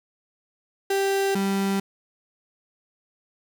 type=tone pair in turn; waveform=35% pulse; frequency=392 / 196 Hz; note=G4 / G3; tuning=0 / 0 cents; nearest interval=octave; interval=1200 cents; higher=first; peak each=-19 / -20 dBFS; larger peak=first; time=0.9-1.35 / 1.35-1.8 s; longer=neither; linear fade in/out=5 ms; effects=none